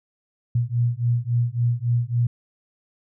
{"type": "beating tone pair", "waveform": "sine", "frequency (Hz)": [117.9, 121.5], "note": ["A#2", "B2"], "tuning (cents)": [20, -28], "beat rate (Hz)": 3.6, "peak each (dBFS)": -22, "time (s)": [0.55, 2.27], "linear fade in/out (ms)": 5, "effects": []}